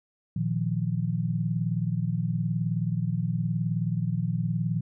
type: chord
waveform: sine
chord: Bb suspended fourth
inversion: none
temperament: equal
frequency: 116.54 / 155.56 / 174.61 Hz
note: Bb2 / Eb3 / F3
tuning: 0 / 0 / 0 cents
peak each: -29 dBFS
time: 0.36-4.81 s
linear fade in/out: 5 ms
effects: none